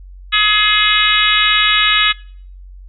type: harmonic tone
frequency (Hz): 421.8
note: G#4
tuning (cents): +27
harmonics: 3 / 4 / 5 / 6 / 7 / 8 / 9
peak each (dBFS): -18 / -18 / -18 / -18 / -18 / -18 / -18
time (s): 0.32-2.13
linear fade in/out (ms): 20
effects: noise-tail reverb RT60 0.6 s tail -24 dB re dry + added 46 Hz sine -33 dBFS peak until 2.88 s